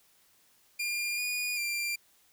sawtooth tone with pitch steps, 2405 / 2451 / 2376 Hz, D7 / D#7 / D7, +41 / -27 / +20 cents, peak -27 dBFS, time 0.79-1.96 s, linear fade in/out 10 ms, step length 390 ms, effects white hiss -65 dBFS RMS until 2.32 s

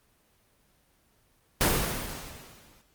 pink noise with exponential decay, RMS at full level -21 dBFS, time 1.61-2.81 s, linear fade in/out 0 ms, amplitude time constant 260 ms, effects pink hiss -66 dBFS RMS until 2.94 s + Opus 24 kbps

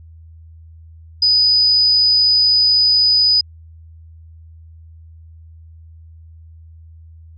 sine tone, 4978 Hz, D#8, in tune, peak -10 dBFS, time 1.22-3.41 s, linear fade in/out 5 ms, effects added 81 Hz sine -38 dBFS peak until 7.37 s

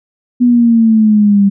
sine exponential sweep, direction down, 246.9 to 196.8 Hz, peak -5 dBFS, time 0.4-1.5 s, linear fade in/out 20 ms, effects none

